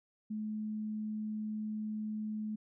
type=tone; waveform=sine; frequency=214.5 Hz; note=A3; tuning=44 cents flat; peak=-35 dBFS; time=0.3-2.56 s; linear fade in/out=10 ms; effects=none